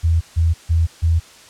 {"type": "tone bursts", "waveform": "sine", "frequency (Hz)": 82.41, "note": "E2", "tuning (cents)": 0, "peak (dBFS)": -12, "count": 4, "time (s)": [0.03, 1.2], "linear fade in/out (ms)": 20, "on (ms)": 180, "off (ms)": 150, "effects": ["white hiss -44 dBFS RMS until 1.49 s", "low-pass 8000 Hz 12 dB/octave"]}